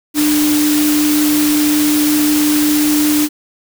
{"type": "tone in noise", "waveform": "sine", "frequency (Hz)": 299.1, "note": "D4", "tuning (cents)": 32, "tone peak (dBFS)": -11, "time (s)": [0.14, 3.29], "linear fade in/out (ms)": 50, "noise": "white", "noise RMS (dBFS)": -19, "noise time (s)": [0.14, 3.29], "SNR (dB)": 5, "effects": []}